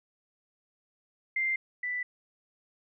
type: tone pair in turn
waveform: sine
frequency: 2093 / 1981.2 Hz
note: C7 / B6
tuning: 0 / +5 cents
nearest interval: minor second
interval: 95 cents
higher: first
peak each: -26 / -30 dBFS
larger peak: first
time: 1.36-1.56 / 1.83-2.03 s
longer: neither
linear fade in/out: 5 ms
effects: none